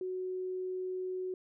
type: tone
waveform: sine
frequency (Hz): 370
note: F#4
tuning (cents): 0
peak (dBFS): -34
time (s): 0.01-1.34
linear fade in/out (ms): 2
effects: none